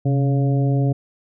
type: harmonic tone with a mistuned harmonic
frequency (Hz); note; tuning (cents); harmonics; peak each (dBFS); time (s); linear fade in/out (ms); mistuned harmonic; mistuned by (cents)
140; C#3; +18; 1 / 2 / 3 / 4 / 5; -16 / -24 / -29 / -31 / -33; 0.05-0.93; 10; 1; -76
effects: none